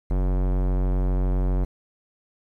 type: tone with low-pass filter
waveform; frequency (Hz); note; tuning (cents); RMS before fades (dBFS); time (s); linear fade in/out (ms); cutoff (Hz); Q
square; 46.25; F#1; 0; -22; 0.1-1.65; 10; 770; 0.69
effects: 9-bit